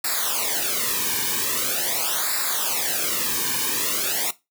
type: noise with flanger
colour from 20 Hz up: white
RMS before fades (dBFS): -24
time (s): 0.04-4.31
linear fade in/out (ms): 5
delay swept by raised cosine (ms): 0.32 to 1.52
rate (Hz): 0.43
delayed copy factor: -0.95
effects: noise-tail reverb RT60 0.2 s tail -17 dB re dry